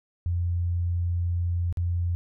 sine tone with dropouts, 87 Hz, F2, 6 cents flat, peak -23 dBFS, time 0.26-2.15 s, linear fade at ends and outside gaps 0 ms, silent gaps 1.726-1.772 s, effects none

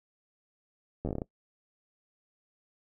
slowing click train, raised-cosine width 2 ms, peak -20 dBFS, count 9, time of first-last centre 1.05-1.219 s, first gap 11 ms, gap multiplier 1.18, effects noise-tail reverb RT60 0.1 s tail -21 dB re dry

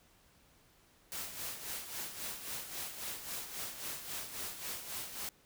white noise with tremolo, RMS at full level -40 dBFS, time 1.12-5.29 s, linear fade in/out 0 ms, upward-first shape sine, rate 3.7 Hz, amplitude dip 60%, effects pink hiss -66 dBFS RMS until 5.45 s

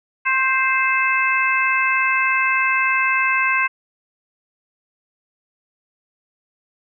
harmonic tone with a mistuned harmonic, 523.3 Hz, C5, in tune, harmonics 2 / 3 / 4 / 5, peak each -21 / -21 / -21 / -21 dBFS, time 0.25-3.68 s, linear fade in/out 20 ms, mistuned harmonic 2, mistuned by +22 cents, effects none

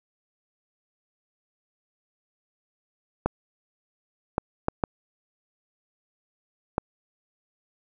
clicks, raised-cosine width 1 ms, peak -8 dBFS, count 5, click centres 3.26 / 4.381 / 4.684 / 4.838 / 6.781 s, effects none

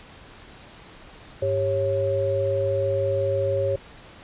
sine tone cluster, 101.1 / 395 / 549 Hz, G#2 / G4 / C#5, -46 / +13 / -17 cents, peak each -28 / -28 / -22 dBFS, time 1.42-3.76 s, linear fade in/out 5 ms, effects pink hiss -46 dBFS RMS until 4.23 s + resampled to 8000 Hz

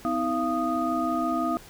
sine tone cluster, 253.9 / 319.6 / 685 / 1241 Hz, B3 / D#4 / F5 / D#6, +48 / +47 / -34 / -5 cents, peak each -29 dBFS, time 0.05-1.57 s, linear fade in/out 0 ms, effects pink hiss -48 dBFS RMS until 1.69 s

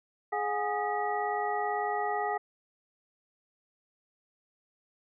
sine tone cluster, 419 / 725 / 823 / 1238 / 1932 Hz, G#4 / F#5 / G#5 / D#6 / B6, +15 / -35 / -16 / -9 / -39 cents, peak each -35 / -34 / -32 / -37 / -38 dBFS, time 0.32-2.38 s, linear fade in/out 10 ms, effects none

